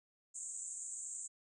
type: band-pass noise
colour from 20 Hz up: pink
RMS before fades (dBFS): -45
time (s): 0.34-1.28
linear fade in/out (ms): 20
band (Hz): 6900 to 8400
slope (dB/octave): 96
effects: none